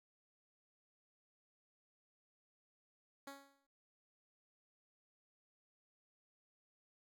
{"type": "tone with exponential decay", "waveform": "10% pulse", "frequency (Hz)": 277.2, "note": "C#4", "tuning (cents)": 0, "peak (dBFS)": -38, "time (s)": [3.27, 3.67], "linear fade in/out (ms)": 5, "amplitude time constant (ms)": 85, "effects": []}